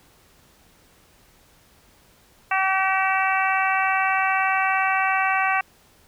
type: harmonic tone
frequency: 382.4 Hz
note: G4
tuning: 43 cents flat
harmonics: 2 / 3 / 4 / 5 / 6 / 7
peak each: -23 / -25 / -26 / -27 / -28 / -28 dBFS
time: 2.51-5.61 s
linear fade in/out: 5 ms
effects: pink hiss -56 dBFS RMS until 6.07 s